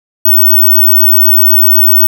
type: tone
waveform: sine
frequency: 15804 Hz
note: B9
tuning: in tune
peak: -3 dBFS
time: 0.25-2.07 s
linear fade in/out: 5 ms
effects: none